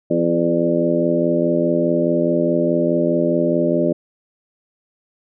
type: harmonic tone with a mistuned harmonic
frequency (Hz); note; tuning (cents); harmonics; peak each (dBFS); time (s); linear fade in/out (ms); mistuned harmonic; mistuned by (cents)
84.8; E2; +50; 2 / 3 / 4 / 5 / 6 / 7; -23 / -21 / -20 / -25 / -25 / -20; 0.1-3.93; 10; 5; -25
effects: none